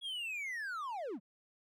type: linear sweep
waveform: triangle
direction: down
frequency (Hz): 3362 to 161.7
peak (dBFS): -36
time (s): 0.01-1.2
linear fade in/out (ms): 50
effects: none